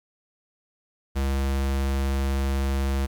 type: tone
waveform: square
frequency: 68 Hz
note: C#2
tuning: 33 cents flat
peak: -23 dBFS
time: 1.15-3.07 s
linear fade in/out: 20 ms
effects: 10-bit